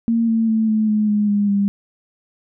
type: tone with pitch steps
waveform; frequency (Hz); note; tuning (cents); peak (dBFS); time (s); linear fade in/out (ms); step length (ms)
sine; 230 / 225.5 / 221.1 / 216.8 / 212.6 / 208.5 / 204.4 / 200.5; A#3 / A3 / A3 / A3 / G#3 / G#3 / G#3 / G3; -23 / +43 / +9 / -25 / +41 / +7 / -27 / +39; -14; 0.08-1.68; 0; 200
effects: none